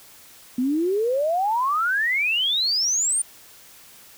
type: exponential sweep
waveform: sine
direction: up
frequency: 241.8 to 9260 Hz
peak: -19 dBFS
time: 0.58-3.22 s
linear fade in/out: 5 ms
effects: white hiss -48 dBFS RMS until 4.17 s